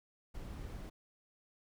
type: noise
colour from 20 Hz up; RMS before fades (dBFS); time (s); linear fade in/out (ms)
brown; -45; 0.34-0.9; 10
effects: none